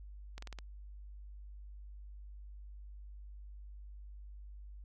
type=slowing click train; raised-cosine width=0.2 ms; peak=-29 dBFS; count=5; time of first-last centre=0.38-0.587 s; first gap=44 ms; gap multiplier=1.11; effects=added 50 Hz sine -47 dBFS peak until 4.84 s